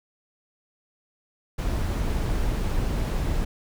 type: noise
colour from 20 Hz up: brown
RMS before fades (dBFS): -25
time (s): 1.58-3.45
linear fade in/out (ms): 10
effects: none